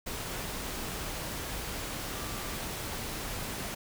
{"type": "tone in noise", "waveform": "sine", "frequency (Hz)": 1176, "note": "D6", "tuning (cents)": 2, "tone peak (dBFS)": -47, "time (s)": [2.15, 2.56], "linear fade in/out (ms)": 10, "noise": "pink", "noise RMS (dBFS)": -37, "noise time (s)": [0.06, 3.75], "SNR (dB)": -13, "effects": []}